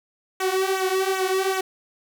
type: tone with flanger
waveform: sawtooth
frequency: 379.5 Hz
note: F#4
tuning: 44 cents sharp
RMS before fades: -23 dBFS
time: 0.4-1.61 s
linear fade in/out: 5 ms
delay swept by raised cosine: 0.2 to 4 ms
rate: 2.6 Hz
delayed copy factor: -0.75
effects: none